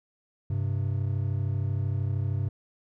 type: tone pair together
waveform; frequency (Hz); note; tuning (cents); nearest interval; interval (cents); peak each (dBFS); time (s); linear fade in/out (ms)
triangle; 98.51 / 131.5; G2 / C3; +9 / +9; perfect fourth; 500; -25 / -28; 0.5-2.49; 5
effects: none